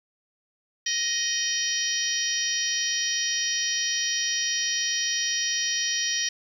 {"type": "harmonic tone with a mistuned harmonic", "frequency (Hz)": 623, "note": "D#5", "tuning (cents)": 2, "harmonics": [3, 4, 5, 6, 7, 8, 9], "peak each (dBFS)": [-31, -38, -31, -36, -35, -35, -27], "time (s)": [0.86, 6.29], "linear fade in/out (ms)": 5, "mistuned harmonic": 9, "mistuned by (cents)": 21, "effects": ["9-bit"]}